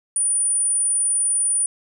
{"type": "tone", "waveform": "sine", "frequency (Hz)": 9440, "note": "D9", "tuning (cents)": 8, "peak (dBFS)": -17, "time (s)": [0.16, 1.66], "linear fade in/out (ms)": 2, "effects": ["9-bit"]}